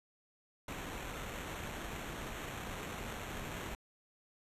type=noise with sample-and-hold; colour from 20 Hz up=pink; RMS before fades=-43 dBFS; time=0.68-3.75 s; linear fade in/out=2 ms; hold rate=4900 Hz; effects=resampled to 32000 Hz